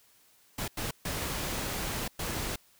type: noise bursts at uneven times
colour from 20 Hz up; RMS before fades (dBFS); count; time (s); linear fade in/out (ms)
pink; -34; 4; 0.58-0.68 / 0.77-0.91 / 1.05-2.08 / 2.19-2.56; 5
effects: white hiss -63 dBFS RMS until 2.79 s